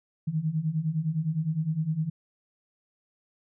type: beating tone pair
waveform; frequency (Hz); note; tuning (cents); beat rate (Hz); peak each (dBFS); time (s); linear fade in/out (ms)
sine; 151.7 / 161.5; D#3 / E3; -44 / -35; 9.8; -30 / -27; 0.27-2.1; 10
effects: none